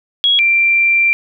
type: tone pair in turn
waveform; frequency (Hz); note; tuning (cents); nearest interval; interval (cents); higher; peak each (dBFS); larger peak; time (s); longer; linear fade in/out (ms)
sine; 3320 / 2361; G#7 / D7; -1 / +9; tritone; 590; first; -9; neither; 0.24-0.39 / 0.39-1.13; second; 0
effects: none